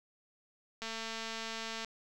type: click train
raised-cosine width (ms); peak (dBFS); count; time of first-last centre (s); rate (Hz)
0.2; -23; 232; 0.82-1.847; 225
effects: none